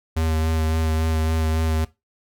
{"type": "tone with vibrato", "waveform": "square", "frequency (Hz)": 79.8, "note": "D#2", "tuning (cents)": 44, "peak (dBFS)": -20, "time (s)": [0.16, 1.85], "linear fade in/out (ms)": 10, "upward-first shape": "sine", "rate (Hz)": 3.6, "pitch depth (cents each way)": 18, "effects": ["noise-tail reverb RT60 0.2 s tail -17 dB re dry"]}